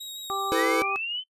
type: tone with vibrato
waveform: sawtooth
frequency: 3793 Hz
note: A#7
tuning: 29 cents sharp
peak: -33 dBFS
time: 0-0.63 s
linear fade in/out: 10 ms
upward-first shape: sine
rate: 6.3 Hz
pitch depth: 15 cents each way
type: harmonic tone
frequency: 392.3 Hz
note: G4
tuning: 1 cent sharp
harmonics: 1 / 2 / 3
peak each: -35 / -32 / -28 dBFS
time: 0.3-0.96 s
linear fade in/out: 0 ms
type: chord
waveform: square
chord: E suspended fourth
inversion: none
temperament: equal with one note detuned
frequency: 329.6 / 440 / 505.7 Hz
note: E4 / A4 / B4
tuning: 0 / 0 / +41 cents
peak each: -28 dBFS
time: 0.52-0.82 s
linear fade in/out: 0 ms
type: linear sweep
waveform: sine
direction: up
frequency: 1794 to 3085 Hz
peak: -28 dBFS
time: 0.54-1.24 s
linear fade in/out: 50 ms
effects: noise-tail reverb RT60 0.1 s tail -19 dB re dry + resampled to 32000 Hz